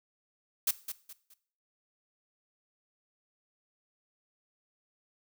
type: noise with echo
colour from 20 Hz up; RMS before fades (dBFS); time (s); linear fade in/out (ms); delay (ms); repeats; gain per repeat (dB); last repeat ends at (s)
blue; -27; 0.67-0.71; 5; 210; 3; -10; 1.34
effects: noise-tail reverb RT60 0.5 s tail -17 dB re dry